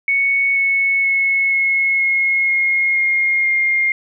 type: tone with pitch steps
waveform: sine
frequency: 2218 / 2204 / 2190 / 2176 / 2162 / 2149 / 2135 / 2122 Hz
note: C#7 / C#7 / C#7 / C#7 / C#7 / C7 / C7 / C7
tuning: 0 / -11 / -22 / -33 / -44 / +46 / +34 / +24 cents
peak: -13 dBFS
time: 0.08-3.92 s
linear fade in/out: 2 ms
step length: 480 ms
effects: none